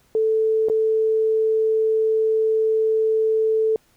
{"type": "tone with dropouts", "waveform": "sine", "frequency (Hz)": 440, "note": "A4", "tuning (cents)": 0, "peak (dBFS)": -16, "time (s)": [0.15, 3.76], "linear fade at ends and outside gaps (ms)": 1, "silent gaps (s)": [0.686, 0.698], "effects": ["pink hiss -60 dBFS RMS until 3.96 s"]}